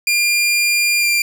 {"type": "tone with pitch glide", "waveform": "sawtooth", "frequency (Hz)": [2400, 2381], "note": ["D7", "D7"], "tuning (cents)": [37, 23], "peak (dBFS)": -10, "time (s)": [0.07, 1.22], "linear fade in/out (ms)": 2, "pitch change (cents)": -14, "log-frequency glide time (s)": [1, 1.07], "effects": []}